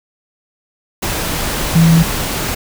sine tone in noise, 164.81 Hz, E3, in tune, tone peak -6 dBFS, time 1.75-2.03 s, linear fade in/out 10 ms, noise pink, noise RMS -19 dBFS, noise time 1.02-2.55 s, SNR +10 dB, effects none

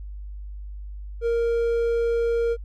triangle tone, 466.2 Hz, A#4, in tune, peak -18 dBFS, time 1.21-2.57 s, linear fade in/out 50 ms, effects added 50 Hz sine -33 dBFS peak until 2.64 s

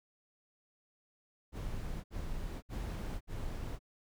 brown noise bursts, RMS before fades -39 dBFS, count 4, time 1.52-3.792 s, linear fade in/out 50 ms, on 520 ms, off 64 ms, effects none

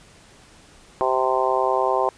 harmonic tone, 130 Hz, C3, 11 cents flat, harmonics 3 / 4 / 5 / 6 / 7 / 8, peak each -25 / -25 / -25 / -25 / -25 / -25 dBFS, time 1.01-2.09 s, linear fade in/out 0 ms, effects pink hiss -50 dBFS RMS until 2.17 s + resampled to 22050 Hz

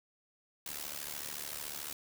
white noise with amplitude modulation, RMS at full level -38 dBFS, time 0.66-1.93 s, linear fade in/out 2 ms, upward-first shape sine, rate 73.7 Hz, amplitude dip 85%, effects none

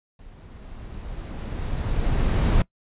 brown noise with level ramp, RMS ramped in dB -45 to -17 dBFS, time 0.19-2.62 s, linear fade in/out 2 ms, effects noise-tail reverb RT60 0.1 s tail -22 dB re dry + resampled to 8000 Hz

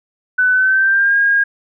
sine tone with pitch glide, 1500 to 1626.3 Hz, F#6 to G#6, +23 to -37 cents, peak -10 dBFS, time 0.38-1.44 s, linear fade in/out 10 ms, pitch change +140 cents, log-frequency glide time 0.51-1.17 s, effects none

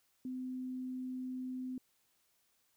sine tone, 255.8 Hz, C4, 39 cents flat, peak -38 dBFS, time 0.25-1.78 s, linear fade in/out 2 ms, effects white hiss -75 dBFS RMS until 2.76 s

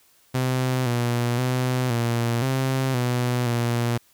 sawtooth tone with pitch steps, 128.4 / 120.2 / 127 / 117.8 / 132.1 / 123.3 / 118.9 Hz, C3 / B2 / B2 / A#2 / C3 / B2 / A#2, -32 / -46 / +49 / +19 / +17 / -2 / +35 cents, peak -17 dBFS, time 0.34-3.98 s, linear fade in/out 10 ms, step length 520 ms, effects white hiss -59 dBFS RMS until 4.13 s

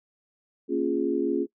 sine chord, Bb minor seventh, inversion none, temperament equal, 233.1 / 277.2 / 349.2 / 415.3 Hz, Bb3 / Db4 / F4 / Ab4, 0 / 0 / 0 / 0 cents, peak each -32 / -27 / -27 / -29 dBFS, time 0.68-1.47 s, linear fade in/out 50 ms, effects noise-tail reverb RT60 0.1 s tail -23 dB re dry

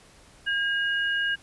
sine tone pair together, 1620.5 / 2879 Hz, G#6 / F#7, -43 / -48 cents, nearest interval minor seventh, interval 995 cents, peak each -24 / -30 dBFS, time 0.46-1.36 s, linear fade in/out 20 ms, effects pink hiss -54 dBFS RMS until 1.42 s + resampled to 24000 Hz

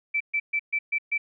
sine tone bursts, 2325 Hz, D7, 18 cents flat, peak -22 dBFS, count 6, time 0.14-1.18 s, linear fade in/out 10 ms, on 65 ms, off 130 ms, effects none

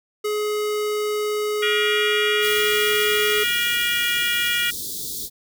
square tone, 421.2 Hz, G#4, 24 cents sharp, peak -22 dBFS, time 0.24-3.44 s, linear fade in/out 10 ms
harmonic tone, 476.3 Hz, A#4, 37 cents sharp, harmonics 3 / 4 / 5 / 6 / 7, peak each -26 / -26 / -26 / -26 / -26 dBFS, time 1.62-4.71 s, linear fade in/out 10 ms
white band-stop noise, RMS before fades -30 dBFS, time 2.4-5.3 s, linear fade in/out 50 ms, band 490 to 3400 Hz, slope 96 dB/octave
effects none

